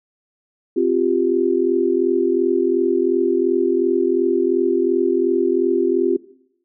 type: chord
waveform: sine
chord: C suspended fourth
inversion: none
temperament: equal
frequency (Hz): 261.6 / 349.2 / 392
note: C4 / F4 / G4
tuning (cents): 0 / 0 / 0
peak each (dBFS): -22 / -17 / -19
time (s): 0.76-6.17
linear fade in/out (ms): 10
effects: noise-tail reverb RT60 0.7 s tail -18 dB re dry